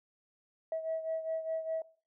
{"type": "beating tone pair", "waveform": "sine", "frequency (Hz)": [644, 648.9], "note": ["E5", "E5"], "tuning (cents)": [-41, -27], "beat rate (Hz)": 4.9, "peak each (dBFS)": [-33, -39], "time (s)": [0.72, 1.82], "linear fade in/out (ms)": 2, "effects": ["noise-tail reverb RT60 0.4 s tail -19 dB re dry", "tanh soft clip ceiling -27 dBFS"]}